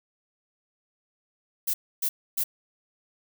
violet noise bursts, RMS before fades -26 dBFS, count 3, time 1.67-2.44 s, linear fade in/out 10 ms, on 70 ms, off 280 ms, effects none

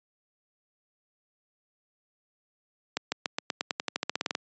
accelerating click train, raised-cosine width 0.2 ms, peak -10 dBFS, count 17, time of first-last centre 2.97-4.351 s, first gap 150 ms, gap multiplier 0.92, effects high-pass 200 Hz 12 dB/octave + resampled to 16000 Hz

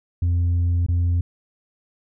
sine tone with dropouts, 86.8 Hz, F2, 10 cents flat, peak -14 dBFS, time 0.22-1.21 s, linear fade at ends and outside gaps 5 ms, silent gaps 0.864-0.885 s, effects tanh soft clip ceiling -16 dBFS

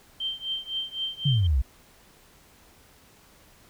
sine tone with tremolo, 3136 Hz, G7, in tune, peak -25 dBFS, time 0.2-1.47 s, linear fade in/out 5 ms, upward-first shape triangle, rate 3.9 Hz, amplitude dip 95%
sine exponential sweep, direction down, 152.1 to 58.27 Hz, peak -19 dBFS, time 1.25-1.62 s, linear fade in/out 10 ms
effects pink hiss -56 dBFS RMS until 3.69 s

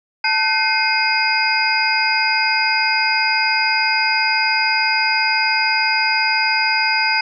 sine tone cluster, 881 / 1522 / 2119 / 2516 / 4903 Hz, A5 / F#6 / C7 / D#7 / D#8, +2 / +48 / +21 / +19 / -26 cents, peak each -21 dBFS, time 0.24-7.21 s, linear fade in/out 5 ms, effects none

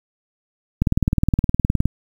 click train, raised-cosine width 5 ms, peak -4 dBFS, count 21, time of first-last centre 0.82-1.856 s, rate 19.3 Hz, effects 7-bit

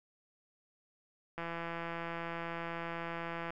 click train, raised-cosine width 0.5 ms, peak -25 dBFS, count 358, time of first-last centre 1.38-3.505 s, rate 168 Hz, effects none

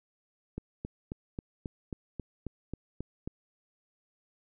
click train, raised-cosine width 3 ms, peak -23 dBFS, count 11, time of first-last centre 0.58-3.275 s, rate 3.71 Hz, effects none

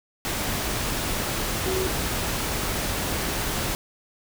sine tone in noise, 375.2 Hz, F#4, 24 cents sharp, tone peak -25 dBFS, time 1.66-1.87 s, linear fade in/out 0 ms, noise pink, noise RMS -27 dBFS, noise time 0.25-3.75 s, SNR -1 dB, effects none

